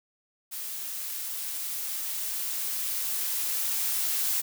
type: noise with level ramp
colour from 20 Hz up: blue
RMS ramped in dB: -36 to -27 dBFS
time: 0.51-4.42 s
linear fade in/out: 20 ms
effects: none